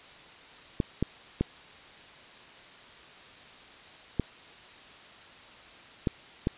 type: clicks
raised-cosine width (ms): 3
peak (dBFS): -12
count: 6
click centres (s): 0.802 / 1.026 / 1.41 / 4.197 / 6.072 / 6.471
effects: white hiss -50 dBFS RMS until 6.57 s + resampled to 8000 Hz